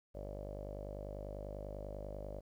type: tone with low-pass filter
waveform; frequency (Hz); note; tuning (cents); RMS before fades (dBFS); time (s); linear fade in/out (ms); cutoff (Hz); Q
sawtooth; 50.1; G1; +38; -45; 0.14-2.41; 20; 580; 9.4
effects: 12-bit